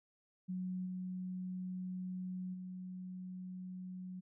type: tone with level steps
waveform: sine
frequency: 183.8 Hz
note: F#3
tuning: 11 cents flat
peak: -37 / -39 / -43 dBFS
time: 0.48-4.21 s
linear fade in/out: 20 ms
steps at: 0.85 / 2.53 s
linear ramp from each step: 20 ms
effects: none